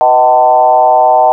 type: tone with frequency modulation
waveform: sine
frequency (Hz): 758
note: F#5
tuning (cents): +42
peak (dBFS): -4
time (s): 0.01-1.32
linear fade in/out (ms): 0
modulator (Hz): 131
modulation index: 1.2
effects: none